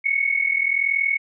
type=tone pair together; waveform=sine; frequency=2188 / 2229 Hz; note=C#7 / C#7; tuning=-23 / +9 cents; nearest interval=unison; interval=32 cents; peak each=-21 dBFS; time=0.04-1.18 s; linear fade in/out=20 ms; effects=none